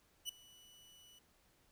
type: tone with ADSR envelope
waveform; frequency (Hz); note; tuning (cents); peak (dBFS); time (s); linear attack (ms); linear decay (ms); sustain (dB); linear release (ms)
sawtooth; 2960; F#7; 0; -34; 0.25-1.19; 41; 4; -23; 6
effects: pink hiss -72 dBFS RMS until 1.71 s